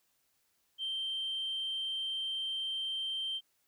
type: tone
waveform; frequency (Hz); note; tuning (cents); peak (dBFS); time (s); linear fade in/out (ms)
sine; 3136; G7; 0; -32; 0.78-3.41; 50
effects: tanh soft clip ceiling -30 dBFS + white hiss -75 dBFS RMS until 3.67 s